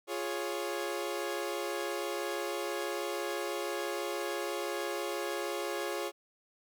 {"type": "chord", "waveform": "sawtooth", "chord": "Db major", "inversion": "first", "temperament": "equal", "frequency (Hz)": [349.2, 415.3, 554.4], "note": ["F4", "Ab4", "Db5"], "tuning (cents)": [0, 0, 0], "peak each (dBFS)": -34, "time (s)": [0.07, 6.12], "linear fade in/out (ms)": 50, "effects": []}